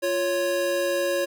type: tone pair together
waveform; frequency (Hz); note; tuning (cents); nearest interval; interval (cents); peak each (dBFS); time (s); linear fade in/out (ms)
square; 349.3 / 554.4; F4 / C#5; 0 / 0; minor sixth; 800; -29 / -24; 0.02-1.26; 20
effects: none